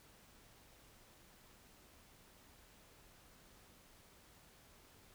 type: silence
effects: pink hiss -64 dBFS RMS until 5.14 s